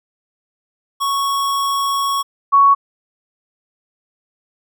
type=tone pair in turn; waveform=square / sine; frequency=1108.7 / 1114.6 Hz; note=C#6 / C#6; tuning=0 / +9 cents; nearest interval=unison; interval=9 cents; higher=second; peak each=-17 / -7 dBFS; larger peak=second; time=1-2.23 / 2.52-2.75 s; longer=first; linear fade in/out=20 ms; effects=none